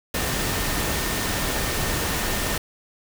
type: tone in noise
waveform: sine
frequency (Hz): 1817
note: A#6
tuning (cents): -45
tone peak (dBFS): -36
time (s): 0.14-2.58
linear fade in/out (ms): 5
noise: pink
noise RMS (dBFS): -25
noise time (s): 0.14-2.58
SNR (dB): -14
effects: none